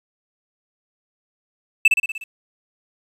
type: tone with echo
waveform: triangle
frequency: 2637 Hz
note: E7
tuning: in tune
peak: -6 dBFS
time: 1.85-1.88 s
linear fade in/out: 5 ms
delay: 60 ms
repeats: 6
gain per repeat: -4 dB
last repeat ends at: 2.24 s
effects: resampled to 32000 Hz + 8-bit